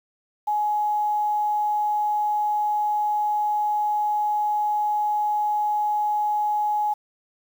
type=tone with quantisation; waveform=sine; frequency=840 Hz; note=G#5; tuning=19 cents sharp; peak=-20 dBFS; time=0.47-6.94 s; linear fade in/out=10 ms; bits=8; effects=none